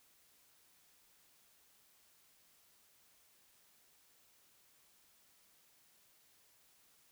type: silence
effects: white hiss -69 dBFS RMS until 7.11 s